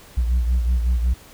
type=beating tone pair; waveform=sine; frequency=60.2 / 65.6 Hz; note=B1 / C2; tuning=-44 / +5 cents; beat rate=5.4 Hz; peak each=-15 / -23 dBFS; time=0.17-1.14 s; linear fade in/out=10 ms; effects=tanh soft clip ceiling -14 dBFS + pink hiss -46 dBFS RMS until 1.33 s